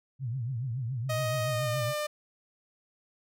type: tone with vibrato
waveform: sine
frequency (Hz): 123.47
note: B2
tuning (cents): 0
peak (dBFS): -30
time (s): 0.19-1.94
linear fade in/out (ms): 50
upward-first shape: triangle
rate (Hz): 7.1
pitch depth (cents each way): 210
type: tone with pitch glide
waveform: sawtooth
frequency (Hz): 625 to 599.2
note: D#5 to D5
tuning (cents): +8 to +35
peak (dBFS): -26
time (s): 1.09-2.07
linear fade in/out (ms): 10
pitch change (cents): -73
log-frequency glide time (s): 1.44-1.86
effects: none